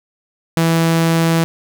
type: tone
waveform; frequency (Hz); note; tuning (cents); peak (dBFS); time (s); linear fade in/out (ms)
sawtooth; 164.81; E3; 0; -8; 0.57-1.44; 0
effects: none